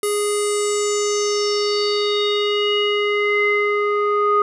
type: tone with low-pass filter sweep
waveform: square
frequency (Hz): 413.5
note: G#4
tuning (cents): -8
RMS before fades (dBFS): -19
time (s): 0.03-4.42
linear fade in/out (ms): 2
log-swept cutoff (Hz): 11000 to 1300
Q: 6
effects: none